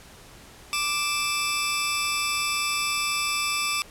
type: tone pair together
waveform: 15% pulse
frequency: 1174.7 / 2630 Hz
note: D6 / E7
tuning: 0 / -5 cents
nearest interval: octave + major second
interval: 1395 cents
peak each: -20 dBFS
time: 0.73-3.82 s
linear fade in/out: 0 ms
effects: pink hiss -48 dBFS RMS until 3.9 s + low-pass 12000 Hz 12 dB/octave